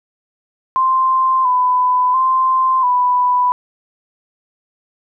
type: tone with pitch steps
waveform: sine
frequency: 1045 / 1001 / 1042 / 991 Hz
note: C6 / B5 / C6 / B5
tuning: -2 / +23 / -7 / +6 cents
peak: -11 dBFS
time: 0.76-3.52 s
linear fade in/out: 0 ms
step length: 690 ms
effects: none